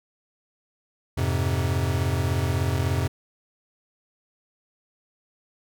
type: chord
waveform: square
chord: F minor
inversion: none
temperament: equal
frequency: 87.31 / 103.83 / 130.81 Hz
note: F2 / Ab2 / C3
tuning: 0 / 0 / 0 cents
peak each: -26 / -29 / -27 dBFS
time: 1.17-3.08 s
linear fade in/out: 10 ms
effects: none

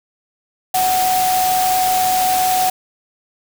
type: tone in noise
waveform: sine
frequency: 742 Hz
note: F#5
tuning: 5 cents sharp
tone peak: -14 dBFS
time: 0.74-2.7 s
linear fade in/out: 5 ms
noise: white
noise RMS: -22 dBFS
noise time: 0.74-2.7 s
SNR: +5 dB
effects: none

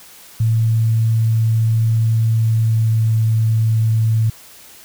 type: tone with pitch glide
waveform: sine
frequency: 112.4 to 111.37 Hz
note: A2 to A2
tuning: +37 to +21 cents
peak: -12 dBFS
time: 0.4-4.3 s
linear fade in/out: 5 ms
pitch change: -16 cents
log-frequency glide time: 2.35-3.02 s
effects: white hiss -42 dBFS RMS until 4.84 s

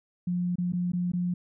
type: tone with dropouts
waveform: sine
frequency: 177.5 Hz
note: F3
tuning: 28 cents sharp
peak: -25 dBFS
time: 0.27-1.34 s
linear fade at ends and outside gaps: 5 ms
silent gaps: 0.557-0.583 / 0.723-0.733 / 0.92-0.933 / 1.119-1.134 s
effects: none

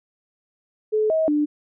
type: tone with pitch steps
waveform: sine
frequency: 430.2 / 637 / 297 Hz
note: A4 / D#5 / D4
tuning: -39 / +41 / +20 cents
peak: -17 dBFS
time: 0.92-1.46 s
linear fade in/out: 20 ms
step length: 180 ms
effects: none

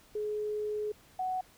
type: tone pair in turn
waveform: sine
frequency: 422.4 / 743.5 Hz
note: G#4 / F#5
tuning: +29 / +8 cents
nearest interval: minor seventh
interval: 979 cents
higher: second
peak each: -31 / -30 dBFS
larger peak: second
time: 0.15-0.92 / 1.19-1.41 s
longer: first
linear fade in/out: 5 ms
effects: pink hiss -60 dBFS RMS until 1.57 s

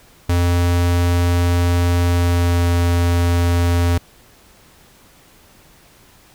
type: tone with pitch glide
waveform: square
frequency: 87.31 to 86.61 Hz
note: F2 to F2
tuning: 0 to -14 cents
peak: -14 dBFS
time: 0.29-3.98 s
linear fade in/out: 5 ms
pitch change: -14 cents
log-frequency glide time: 2.08-2.68 s
effects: pink hiss -49 dBFS RMS until 6.34 s

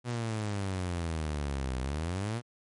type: exponential two-way sweep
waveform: sawtooth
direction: down then up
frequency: 123.47 to 62.7 to 123.47 Hz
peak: -27 dBFS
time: 0.04-2.42 s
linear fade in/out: 50 ms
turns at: 1.79 s
effects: MP3 48 kbps

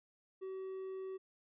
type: tone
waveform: triangle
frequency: 380.1 Hz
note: F#4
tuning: 47 cents sharp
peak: -39 dBFS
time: 0.41-1.18 s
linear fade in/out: 20 ms
effects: resampled to 8000 Hz

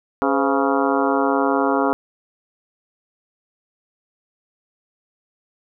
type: harmonic tone with a mistuned harmonic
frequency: 138.59 Hz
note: C#3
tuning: in tune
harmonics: 2 / 3 / 4 / 5 / 6 / 7 / 8 / 9 / 10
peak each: -21 / -23 / -24 / -25 / -26 / -26 / -27 / -28 / -28 dBFS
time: 0.22-1.93 s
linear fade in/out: 0 ms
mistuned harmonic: 4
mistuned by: -110 cents
effects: none

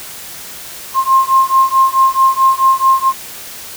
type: beating tone pair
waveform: sine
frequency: 1060 / 1064.6 Hz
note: C6 / C6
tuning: +22 / +30 cents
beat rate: 4.6 Hz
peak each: -11 dBFS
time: 0.94-3.13 s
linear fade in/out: 50 ms
effects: white hiss -30 dBFS RMS until 3.76 s

